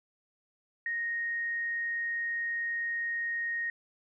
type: tone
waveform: sine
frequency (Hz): 1864.7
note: A#6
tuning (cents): 0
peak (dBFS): -30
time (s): 0.86-3.7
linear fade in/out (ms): 2
effects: none